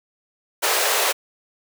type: high-pass noise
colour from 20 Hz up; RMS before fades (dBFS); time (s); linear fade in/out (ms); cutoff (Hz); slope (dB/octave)
pink; -20; 0.62-1.13; 20; 410; 48
effects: none